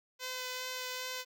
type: tone with vibrato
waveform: 5% pulse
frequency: 508 Hz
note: B4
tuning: 49 cents sharp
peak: -26 dBFS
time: 0.19-1.25 s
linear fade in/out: 50 ms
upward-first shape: sine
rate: 2.5 Hz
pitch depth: 11 cents each way
effects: none